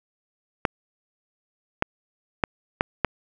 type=clicks; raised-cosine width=0.5 ms; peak=-4 dBFS; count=5; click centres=0.652 / 1.824 / 2.438 / 2.809 / 3.047 s; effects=none